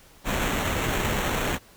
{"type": "noise with sample-and-hold", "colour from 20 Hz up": "pink", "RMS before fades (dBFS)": -26, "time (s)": [0.24, 1.59], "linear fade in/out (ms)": 50, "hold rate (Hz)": 4900, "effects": ["pink hiss -53 dBFS RMS until 1.76 s"]}